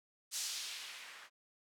violet noise with low-pass filter sweep, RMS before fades -44 dBFS, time 0.31-1.3 s, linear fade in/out 50 ms, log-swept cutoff 6600 to 1400 Hz, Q 1.1, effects none

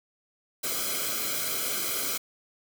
white noise with comb filter, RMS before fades -30 dBFS, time 0.63-2.18 s, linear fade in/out 10 ms, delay 1.1 ms, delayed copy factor -1, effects none

